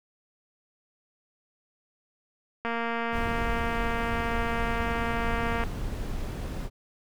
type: click train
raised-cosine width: 0.5 ms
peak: -16 dBFS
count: 694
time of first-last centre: 2.65-5.637 s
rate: 232 Hz
type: noise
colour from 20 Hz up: brown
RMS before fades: -32 dBFS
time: 3.11-6.7 s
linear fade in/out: 50 ms
effects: none